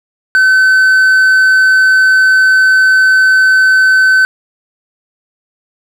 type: tone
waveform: triangle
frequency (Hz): 1525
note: G6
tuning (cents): -48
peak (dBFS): -3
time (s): 0.35-4.25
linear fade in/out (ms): 0
effects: none